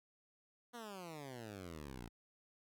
10% pulse exponential sweep, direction down, 246.9 to 55 Hz, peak -39 dBFS, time 0.73-2.09 s, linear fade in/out 20 ms, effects none

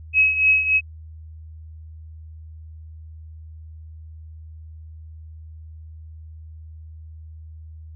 sine tone with tremolo, 2559 Hz, D#7, 48 cents sharp, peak -11 dBFS, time 0.13-0.81 s, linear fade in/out 50 ms, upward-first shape triangle, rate 3.4 Hz, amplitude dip 75%, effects added 79 Hz sine -37 dBFS peak until 7.95 s

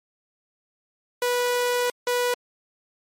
sawtooth tone pair in turn, 490 / 490 Hz, B4 / B4, -14 / -14 cents, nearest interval unison, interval 0 cents, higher neither, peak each -17 dBFS, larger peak neither, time 1.22-1.9 / 2.07-2.34 s, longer first, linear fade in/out 2 ms, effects MP3 64 kbps

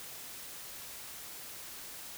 silence, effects white hiss -46 dBFS RMS until 2.17 s

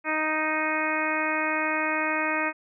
harmonic tone, 311.1 Hz, D#4, in tune, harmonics 1 / 2 / 3 / 4 / 5 / 6 / 7 / 8, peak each -32 / -32 / -32 / -32 / -32 / -32 / -32 / -32 dBFS, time 0.04-2.53 s, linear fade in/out 50 ms, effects none

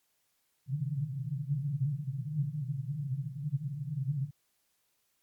pink band-pass noise, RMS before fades -34 dBFS, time 0.66-4.31 s, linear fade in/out 50 ms, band 130 to 150 Hz, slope 96 dB/octave, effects white hiss -75 dBFS RMS until 5.22 s + MP3 96 kbps

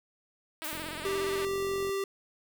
5% pulse tone with vibrato, 310.1 Hz, D#4, 6 cents flat, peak -26 dBFS, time 0.62-1.45 s, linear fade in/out 0 ms, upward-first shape sine, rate 17 Hz, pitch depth 90 cents each way
blue noise with exponential decay, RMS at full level -36 dBFS, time 0.64-1.24 s, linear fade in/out 5 ms, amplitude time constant 130 ms
click train, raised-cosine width 2 ms, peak -31 dBFS, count 53, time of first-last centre 0.73-1.893 s, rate 44.7 Hz
square tone, 392 Hz, G4, in tune, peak -30 dBFS, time 1.05-2.04 s, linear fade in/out 2 ms
effects none

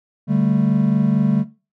triangle chord, D suspended fourth, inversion none, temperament just, 146.83 / 195.78 / 220.2 Hz, D3 / G3 / A3, 0 / -2 / +2 cents, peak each -17 dBFS, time 0.27-1.45 s, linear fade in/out 50 ms, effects noise-tail reverb RT60 0.3 s tail -17 dB re dry

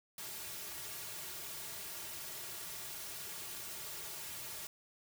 white noise with comb filter, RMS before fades -45 dBFS, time 0.18-4.67 s, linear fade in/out 2 ms, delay 3.9 ms, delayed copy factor -0.8, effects none

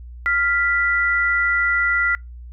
sine tone pair together, 1396.9 / 1975.5 Hz, F6 / B6, 0 / 0 cents, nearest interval tritone, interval 600 cents, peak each -19 dBFS, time 0.26-2.15 s, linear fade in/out 0 ms, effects noise-tail reverb RT60 0.2 s tail -26 dB re dry + added 60 Hz sine -34 dBFS peak until 2.52 s

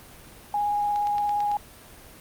sine tone with vibrato, 825 Hz, G#5, 12 cents flat, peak -22 dBFS, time 0.54-1.57 s, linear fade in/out 2 ms, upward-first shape triangle, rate 17 Hz, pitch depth 13 cents each way
click train, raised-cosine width 0.2 ms, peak -22 dBFS, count 6, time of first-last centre 0.96-1.516 s, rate 9 Hz
effects pink hiss -47 dBFS RMS until 2.2 s + Opus 32 kbps

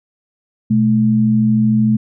sine tone pair together, 123.5 / 216.7 Hz, B2 / A3, 0 / -26 cents, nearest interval minor seventh, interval 974 cents, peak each -17 / -11 dBFS, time 0.7-1.97 s, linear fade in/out 10 ms, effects none

